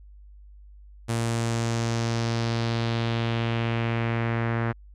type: tone with low-pass filter sweep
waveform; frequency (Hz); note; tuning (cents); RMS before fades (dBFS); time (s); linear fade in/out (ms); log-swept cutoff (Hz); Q
sawtooth; 115.6; A#2; -14; -26; 1.08-4.73; 20; 9400 to 1700; 2
effects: added 50 Hz sine -45 dBFS peak until 4.94 s